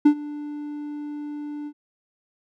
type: tone with ADSR envelope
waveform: triangle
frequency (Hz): 294.9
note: D4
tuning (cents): +7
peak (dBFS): -7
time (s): 0.05-1.73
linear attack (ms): 10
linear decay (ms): 80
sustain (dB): -21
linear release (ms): 62
effects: none